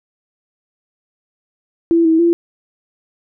sine tone with pitch steps, 334.6 / 323.1 / 340.4 Hz, E4 / E4 / F4, +26 / -35 / -44 cents, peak -9 dBFS, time 1.91-2.33 s, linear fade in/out 0 ms, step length 140 ms, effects none

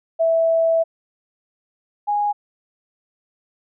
sine tone pair in turn, 657 / 826.2 Hz, E5 / G#5, -6 / -9 cents, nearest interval major third, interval 397 cents, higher second, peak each -14 / -17 dBFS, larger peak first, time 0.19-0.84 / 2.07-2.33 s, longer first, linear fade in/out 20 ms, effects none

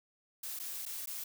blue noise with dropouts, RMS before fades -41 dBFS, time 0.43-1.24 s, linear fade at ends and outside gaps 5 ms, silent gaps 0.591-0.597 / 0.854-0.861 / 1.059-1.072 s, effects none

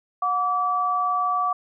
sine tone pair together, 727 / 1154 Hz, F#5 / D6, -31 / -31 cents, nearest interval minor sixth, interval 800 cents, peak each -26 / -21 dBFS, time 0.22-1.53 s, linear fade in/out 5 ms, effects none

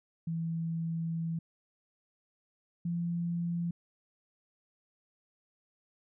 sine tone pair in turn, 164.81 / 171.21 Hz, E3 / F3, 0 / -34 cents, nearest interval minor second, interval 66 cents, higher second, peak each -31 / -30 dBFS, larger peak second, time 0.27-1.39 / 2.85-3.71 s, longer first, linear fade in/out 5 ms, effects none

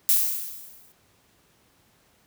violet noise with exponential decay, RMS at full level -17 dBFS, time 0.09-0.92 s, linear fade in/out 0 ms, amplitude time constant 180 ms, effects pink hiss -62 dBFS RMS until 2.26 s + high-pass 60 Hz 12 dB/octave

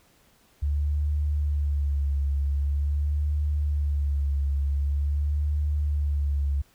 sine tone with vibrato, 72 Hz, D2, 34 cents flat, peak -22 dBFS, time 0.62-6.62 s, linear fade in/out 10 ms, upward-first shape sine, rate 0.45 Hz, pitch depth 48 cents each way, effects pink hiss -61 dBFS RMS until 6.74 s

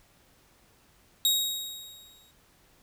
sawtooth tone with exponential decay, 3784 Hz, A#7, 25 cents sharp, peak -17 dBFS, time 1.25-2.31 s, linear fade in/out 1 ms, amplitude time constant 230 ms, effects pink hiss -62 dBFS RMS until 2.82 s

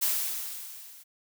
blue noise with level ramp, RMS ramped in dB -25 to -51 dBFS, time 0.01-1.04 s, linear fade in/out 20 ms, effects none

